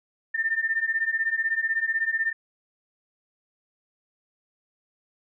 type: beating tone pair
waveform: sine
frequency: 1790 / 1806 Hz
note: A6 / A6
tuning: +29 / +45 cents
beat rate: 16 Hz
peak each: -27 / -25 dBFS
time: 0.34-2.33 s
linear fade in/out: 10 ms
effects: none